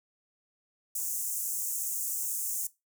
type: high-pass noise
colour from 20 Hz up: pink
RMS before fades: -33 dBFS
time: 0.95-2.67 s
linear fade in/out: 5 ms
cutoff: 6600 Hz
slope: 48 dB/octave
effects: noise-tail reverb RT60 0.2 s tail -18 dB re dry